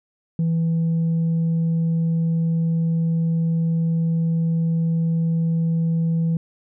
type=tone with tanh clipping; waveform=sine; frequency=164.81 Hz; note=E3; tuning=in tune; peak=-18 dBFS; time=0.39-6.37 s; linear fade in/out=2 ms; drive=1 dB; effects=none